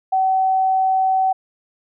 sine tone, 760 Hz, F#5, 46 cents sharp, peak -14 dBFS, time 0.12-1.33 s, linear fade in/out 10 ms, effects none

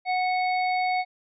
harmonic tone with a mistuned harmonic, 736 Hz, F#5, 9 cents flat, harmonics 1 / 3 / 5 / 6, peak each -23 / -29 / -44 / -39 dBFS, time 0.05-1.05 s, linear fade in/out 50 ms, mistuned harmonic 5, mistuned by +44 cents, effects none

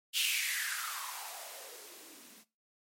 violet noise with band-pass filter sweep, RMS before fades -38 dBFS, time 0.13-2.45 s, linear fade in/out 50 ms, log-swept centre 3100 to 200 Hz, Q 5.4, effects noise-tail reverb RT60 0.3 s tail -20 dB re dry + MP3 64 kbps

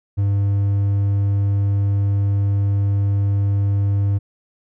triangle tone, 100 Hz, G2, 35 cents sharp, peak -13 dBFS, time 0.17-4.19 s, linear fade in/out 20 ms, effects none

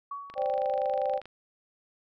sine tone with exponential decay, 1126 Hz, C#6, 27 cents sharp, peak -32 dBFS, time 0.11-0.71 s, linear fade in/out 5 ms, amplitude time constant 130 ms
click train, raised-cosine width 0.3 ms, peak -29 dBFS, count 25, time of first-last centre 0.3-1.256 s, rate 25.1 Hz
sine chord, C suspended second, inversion none, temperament equal, 523.3 / 587.3 / 784 Hz, C5 / D5 / G5, 0 / 0 / 0 cents, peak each -30 dBFS, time 0.35-1.21 s, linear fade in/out 50 ms
effects none

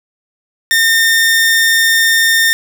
sawtooth tone, 1818 Hz, A#6, 44 cents flat, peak -5 dBFS, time 0.71-2.53 s, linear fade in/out 0 ms, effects none

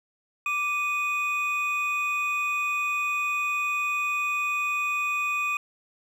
triangle tone pair together, 1174.7 / 2485 Hz, D6 / D#7, 0 / -3 cents, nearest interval octave + minor second, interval 1297 cents, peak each -28 / -24 dBFS, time 0.46-5.57 s, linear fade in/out 2 ms, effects none

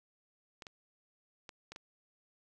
clicks, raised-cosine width 0.2 ms, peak -29 dBFS, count 5, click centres 0.622 / 0.668 / 1.492 / 1.72 / 1.761 s, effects none

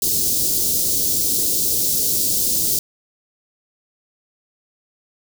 white band-stop noise, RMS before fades -19 dBFS, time 0.02-2.79 s, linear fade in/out 2 ms, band 460 to 4500 Hz, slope 24 dB/octave, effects none

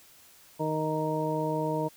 harmonic tone, 155.56 Hz, D#3, in tune, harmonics 1 / 2 / 3 / 4 / 6, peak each -33 / -33 / -33 / -33 / -33 dBFS, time 0.59-1.89 s, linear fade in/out 20 ms, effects white hiss -56 dBFS RMS until 1.96 s

